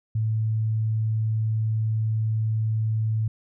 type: tone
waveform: sine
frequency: 110 Hz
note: A2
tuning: in tune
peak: -21 dBFS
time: 0.15-3.28 s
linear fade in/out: 5 ms
effects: none